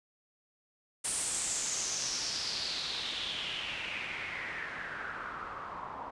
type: noise with low-pass filter sweep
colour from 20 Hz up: white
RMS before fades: -37 dBFS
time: 1.04-6.11 s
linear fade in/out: 10 ms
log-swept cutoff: 9300 to 950 Hz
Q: 4.5
effects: resampled to 24000 Hz